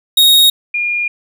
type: tone pair in turn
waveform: 45% pulse / sine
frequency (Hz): 3753 / 2420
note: A#7 / D#7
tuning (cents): +11 / -49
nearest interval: minor sixth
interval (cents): 760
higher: first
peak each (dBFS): -6 / -14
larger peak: first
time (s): 0.17-0.5 / 0.74-1.08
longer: second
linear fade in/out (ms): 5
effects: none